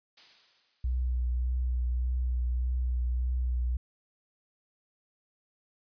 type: noise with exponential decay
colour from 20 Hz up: blue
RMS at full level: -45 dBFS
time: 0.17-1.46 s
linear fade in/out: 5 ms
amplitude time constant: 280 ms
type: tone with vibrato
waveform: sine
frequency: 61.74 Hz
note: B1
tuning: in tune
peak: -26 dBFS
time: 0.84-3.77 s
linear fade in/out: 5 ms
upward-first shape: triangle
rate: 1.7 Hz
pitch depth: 26 cents each way
effects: resampled to 11025 Hz